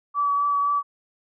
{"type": "tone with vibrato", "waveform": "sine", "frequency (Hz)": 1146, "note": "D6", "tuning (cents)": -43, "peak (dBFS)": -19, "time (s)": [0.14, 0.83], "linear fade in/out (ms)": 50, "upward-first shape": "triangle", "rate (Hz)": 3.9, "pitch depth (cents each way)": 17, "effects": []}